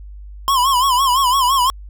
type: tone with vibrato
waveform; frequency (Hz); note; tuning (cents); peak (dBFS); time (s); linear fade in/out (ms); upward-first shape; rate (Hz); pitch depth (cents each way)
square; 1042; C6; -7; -13; 0.48-1.7; 0; sine; 5.9; 120
effects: added 50 Hz sine -32 dBFS peak until 1.89 s